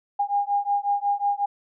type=beating tone pair; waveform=sine; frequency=808 / 813.5 Hz; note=G#5 / G#5; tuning=-48 / -36 cents; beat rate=5.5 Hz; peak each=-24 dBFS; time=0.19-1.46 s; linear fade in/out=10 ms; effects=none